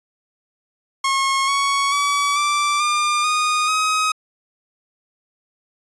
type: tone with pitch steps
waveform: sawtooth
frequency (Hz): 1085 / 1112.9 / 1141.6 / 1171 / 1201.1 / 1232 / 1263.7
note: C#6 / C#6 / D6 / D6 / D6 / D#6 / D#6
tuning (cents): -37 / +6 / -49 / -5 / +39 / -17 / +26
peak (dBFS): -13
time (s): 1.04-4.12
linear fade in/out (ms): 5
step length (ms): 440
effects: resampled to 22050 Hz